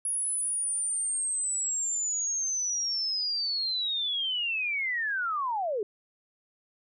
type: linear sweep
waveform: sine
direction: down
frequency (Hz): 10510 to 386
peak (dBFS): -27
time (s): 0.05-5.83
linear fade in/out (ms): 2
effects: none